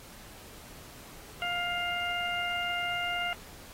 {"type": "harmonic tone", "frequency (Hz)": 703, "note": "F5", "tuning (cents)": 11, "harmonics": [1, 2, 3, 4], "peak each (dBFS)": [-35, -35, -35, -35], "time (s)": [1.42, 3.33], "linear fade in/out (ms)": 0, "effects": ["pink hiss -50 dBFS RMS until 3.73 s", "AAC 48 kbps"]}